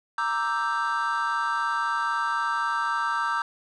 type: chord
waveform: triangle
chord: E half-diminished seventh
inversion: second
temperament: equal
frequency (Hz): 932.3 / 1174.7 / 1318.5 / 1568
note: Bb5 / D6 / E6 / G6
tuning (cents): 0 / 0 / 0 / 0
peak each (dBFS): -27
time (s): 0.18-3.42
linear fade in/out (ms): 2
effects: tanh soft clip ceiling -15 dBFS + resampled to 24000 Hz